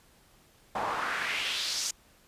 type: noise with band-pass filter sweep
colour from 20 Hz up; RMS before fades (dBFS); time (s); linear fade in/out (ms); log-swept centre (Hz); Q
pink; -32; 0.75-1.91; 5; 760 to 6600; 2.4
effects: pink hiss -61 dBFS RMS until 2.27 s + resampled to 32000 Hz